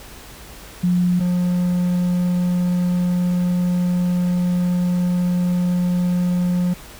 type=tone pair in turn; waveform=sine / triangle; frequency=178.2 / 178.2 Hz; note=F3 / F3; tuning=+35 / +35 cents; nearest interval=unison; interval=0 cents; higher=neither; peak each=-14 dBFS; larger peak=neither; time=0.83-1.2 / 1.2-6.74 s; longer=second; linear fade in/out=10 ms; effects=added 50 Hz sine -45 dBFS peak until 6.99 s + pink hiss -40 dBFS RMS until 6.99 s